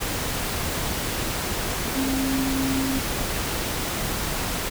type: tone in noise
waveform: sine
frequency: 266.8 Hz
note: C4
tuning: 34 cents sharp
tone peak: -23 dBFS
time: 1.95-3 s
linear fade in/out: 20 ms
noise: pink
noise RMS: -27 dBFS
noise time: 0-4.7 s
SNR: +1 dB
effects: none